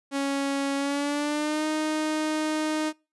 sawtooth tone with pitch glide, 277.2 to 309.4 Hz, C#4 to D#4, 0 to -10 cents, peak -21 dBFS, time 0.11-2.93 s, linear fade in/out 50 ms, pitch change +190 cents, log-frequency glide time 0.76-1.66 s, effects noise-tail reverb RT60 0.3 s tail -26 dB re dry + resampled to 24000 Hz

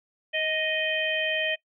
harmonic tone with a mistuned harmonic, 622.3 Hz, D#5, in tune, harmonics 1 / 3 / 4 / 5, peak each -30 / -30 / -30 / -30 dBFS, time 0.33-1.56 s, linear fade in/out 20 ms, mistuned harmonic 1, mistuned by +16 cents, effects noise-tail reverb RT60 0.1 s tail -20 dB re dry

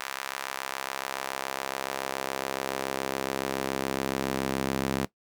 sawtooth tone with high-pass filter sweep, 67.1 Hz, C2, 44 cents sharp, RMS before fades -32 dBFS, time 0-5.05 s, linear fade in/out 0 ms, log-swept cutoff 1200 to 210 Hz, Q 0.99, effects noise-tail reverb RT60 0.1 s tail -18 dB re dry

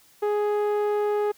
sawtooth tone with low-pass filter, 416.3 Hz, G#4, 4 cents sharp, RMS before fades -24 dBFS, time 0.22-1.32 s, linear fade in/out 10 ms, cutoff 1000 Hz, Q 0.54, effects white hiss -57 dBFS RMS until 1.37 s

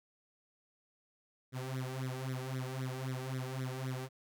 sawtooth tone with flanger, 130 Hz, C3, 11 cents flat, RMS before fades -39 dBFS, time 1.52-4.09 s, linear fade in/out 50 ms, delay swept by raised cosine 0.52 to 2.62 ms, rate 3.8 Hz, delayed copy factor +1, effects none

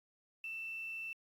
sine tone with quantisation, 2668 Hz, E7, 20 cents sharp, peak -40 dBFS, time 0.44-1.13 s, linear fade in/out 2 ms, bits 10, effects AAC 64 kbps

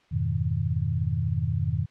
sine chord, F half-diminished seventh, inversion none, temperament equal, 87.31 / 103.83 / 123.47 / 155.56 Hz, F2 / Ab2 / Cb3 / Eb3, 0 / 0 / 0 / 0 cents, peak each -29 dBFS, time 0.11-1.86 s, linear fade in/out 20 ms, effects white hiss -61 dBFS RMS until 1.9 s + low-pass 3000 Hz 12 dB/octave

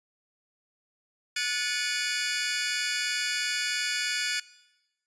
20% pulse tone cluster, 1461 / 1735 / 2233 / 2449 Hz, F#6 / A6 / C#7 / D#7, -22 / -25 / +12 / -28 cents, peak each -28 dBFS, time 1.36-4.4 s, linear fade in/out 5 ms, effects noise-tail reverb RT60 1.0 s tail -20 dB re dry + resampled to 22050 Hz

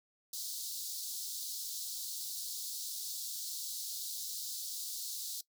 pink high-pass noise, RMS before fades -41 dBFS, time 0.33-5.41 s, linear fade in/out 5 ms, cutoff 3900 Hz, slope 48 dB/octave, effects noise-tail reverb RT60 0.1 s tail -19 dB re dry

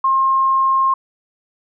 sine tone, 1067 Hz, C6, 34 cents sharp, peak -12 dBFS, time 0.04-0.94 s, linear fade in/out 5 ms, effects none

